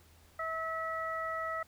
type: harmonic tone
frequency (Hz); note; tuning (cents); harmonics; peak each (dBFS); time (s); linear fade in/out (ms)
648; E5; -30; 1 / 2 / 3; -39 / -36 / -40; 0.39-1.63; 5
effects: added 81 Hz sine -62 dBFS peak until 1.67 s + pink hiss -63 dBFS RMS until 1.67 s